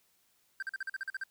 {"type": "tone bursts", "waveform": "triangle", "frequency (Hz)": 1568, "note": "G6", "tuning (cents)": 0, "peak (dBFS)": -32, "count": 10, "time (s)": [0.6, 1.237], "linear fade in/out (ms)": 2, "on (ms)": 25, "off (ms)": 43, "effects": ["white hiss -71 dBFS RMS until 1.3 s"]}